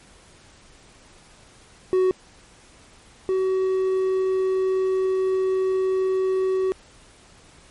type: tone pair in turn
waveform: triangle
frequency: 372.1 / 377.5 Hz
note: F#4 / F#4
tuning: +10 / +35 cents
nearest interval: unison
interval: 25 cents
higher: second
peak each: -14 / -17 dBFS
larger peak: first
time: 1.93-2.11 / 3.29-6.72 s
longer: second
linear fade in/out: 0 ms
effects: pink hiss -51 dBFS RMS until 7.7 s + MP3 48 kbps